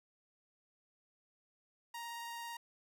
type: tone with vibrato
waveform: sawtooth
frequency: 936 Hz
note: A#5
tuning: 7 cents sharp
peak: -39 dBFS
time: 1.94-2.57 s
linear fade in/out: 5 ms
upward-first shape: sine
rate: 18 Hz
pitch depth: 10 cents each way
effects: none